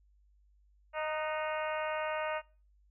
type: harmonic tone with a mistuned harmonic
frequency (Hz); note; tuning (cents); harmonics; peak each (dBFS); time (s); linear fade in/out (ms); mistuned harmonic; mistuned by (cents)
310; D#4; -6; 2 / 3 / 4 / 5 / 6 / 7 / 8 / 9; -35 / -39 / -41 / -43 / -45 / -46 / -47 / -48; 0.93-2.42; 50; 5; -45
effects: noise-tail reverb RT60 0.4 s tail -25 dB re dry + added 50 Hz sine -63 dBFS peak until 2.9 s